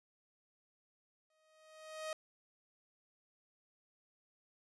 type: tone with exponential growth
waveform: sawtooth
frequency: 627 Hz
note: D#5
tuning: 13 cents sharp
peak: -34 dBFS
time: 1.3-2.13 s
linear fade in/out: 2 ms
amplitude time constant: 180 ms
effects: resampled to 24000 Hz